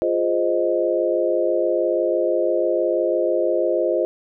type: chord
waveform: sine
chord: F minor seventh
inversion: none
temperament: equal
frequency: 349.2 / 415.3 / 523.3 / 622.3 Hz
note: F4 / Ab4 / C5 / Eb5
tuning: 0 / 0 / 0 / 0 cents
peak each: -22 / -26 / -22 / -22 dBFS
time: 0.02-4.05 s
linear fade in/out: 0 ms
effects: none